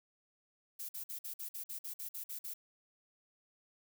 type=noise bursts; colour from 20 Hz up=violet; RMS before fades=-43 dBFS; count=12; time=0.79-2.54 s; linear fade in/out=10 ms; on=100 ms; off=50 ms; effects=none